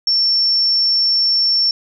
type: tone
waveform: sine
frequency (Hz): 5430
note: F8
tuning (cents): -50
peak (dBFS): -12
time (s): 0.07-1.71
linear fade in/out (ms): 2
effects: none